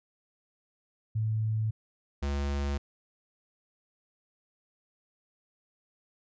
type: tone pair in turn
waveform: sine / square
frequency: 109.5 / 70.63 Hz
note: A2 / C#2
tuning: -8 / +33 cents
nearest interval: minor sixth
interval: 759 cents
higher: first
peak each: -26 / -29 dBFS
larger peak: first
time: 1.15-1.71 / 2.22-2.78 s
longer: neither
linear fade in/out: 10 ms
effects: resampled to 16000 Hz